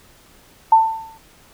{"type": "tone with exponential decay", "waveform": "sine", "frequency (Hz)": 892, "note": "A5", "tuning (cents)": 23, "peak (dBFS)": -5, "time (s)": [0.72, 1.18], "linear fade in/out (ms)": 5, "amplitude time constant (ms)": 100, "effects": ["pink hiss -50 dBFS RMS until 1.53 s"]}